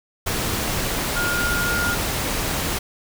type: tone in noise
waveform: sine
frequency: 1419 Hz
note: F6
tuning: 27 cents sharp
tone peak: -22 dBFS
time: 1.16-1.95 s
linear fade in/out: 10 ms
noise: pink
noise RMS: -24 dBFS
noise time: 0.26-2.79 s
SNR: -1 dB
effects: none